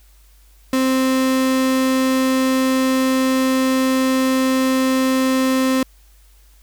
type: tone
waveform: 35% pulse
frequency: 261.6 Hz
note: C4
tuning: in tune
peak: -13 dBFS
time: 0.73-5.83 s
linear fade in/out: 2 ms
effects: added 50 Hz sine -47 dBFS peak until 6.62 s + white hiss -56 dBFS RMS until 6.62 s